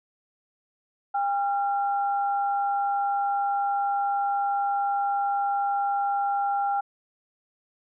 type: tone pair together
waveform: sine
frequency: 802.9 / 1372 Hz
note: G5 / F6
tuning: +41 / -31 cents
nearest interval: major sixth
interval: 928 cents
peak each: -23 / -32 dBFS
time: 1.14-6.81 s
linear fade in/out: 10 ms
effects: none